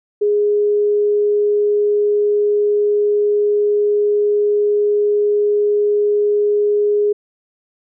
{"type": "tone", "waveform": "sine", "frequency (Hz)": 414.5, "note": "G#4", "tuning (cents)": -3, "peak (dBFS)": -12, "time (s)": [0.21, 7.13], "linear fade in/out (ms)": 10, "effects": []}